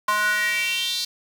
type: tone with high-pass filter sweep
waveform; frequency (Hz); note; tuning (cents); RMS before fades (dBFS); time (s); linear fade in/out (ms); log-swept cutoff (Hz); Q
square; 210; G#3; +19; -23; 0.08-1.05; 5; 1100 to 4400; 5.1
effects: 7-bit